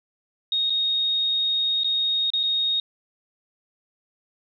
sine tone with dropouts, 3729 Hz, A#7, in tune, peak -20 dBFS, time 0.52-2.8 s, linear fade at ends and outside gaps 2 ms, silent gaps 0.698-0.703 / 1.835-1.844 / 2.303-2.335 / 2.432-2.435 s, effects none

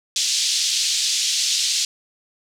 pink band-pass noise, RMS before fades -21 dBFS, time 0.16-1.85 s, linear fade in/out 2 ms, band 3400 to 7300 Hz, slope 24 dB/octave, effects none

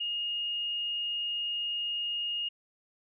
sine tone, 2852 Hz, F7, 36 cents sharp, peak -30 dBFS, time 0-2.49 s, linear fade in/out 10 ms, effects none

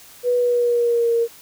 sine tone with pitch glide, 490.2 to 465.1 Hz, B4 to A#4, -13 to -4 cents, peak -15 dBFS, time 0.23-1.28 s, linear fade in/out 50 ms, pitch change -91 cents, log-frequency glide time 0.36-1.13 s, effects white hiss -45 dBFS RMS until 1.41 s

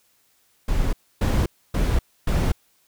brown noise bursts, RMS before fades -20 dBFS, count 4, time 0.68-2.52 s, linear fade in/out 5 ms, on 250 ms, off 280 ms, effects white hiss -63 dBFS RMS until 2.87 s

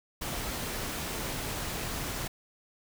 pink noise, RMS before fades -35 dBFS, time 0.21-2.28 s, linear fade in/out 10 ms, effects none

